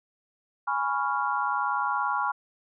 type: chord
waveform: sine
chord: C# dominant seventh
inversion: second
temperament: equal with one note detuned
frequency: 830.6 / 987.8 / 1108.7 / 1390.5 Hz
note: G#5 / B5 / C#6 / E#6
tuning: 0 / 0 / 0 / -8 cents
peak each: -30 dBFS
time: 0.67-2.32 s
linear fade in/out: 10 ms
effects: none